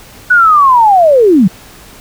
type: linear sweep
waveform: sine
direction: down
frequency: 1495 to 164.81 Hz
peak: -3 dBFS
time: 0.3-1.48 s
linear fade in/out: 10 ms
effects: pink hiss -36 dBFS RMS until 2 s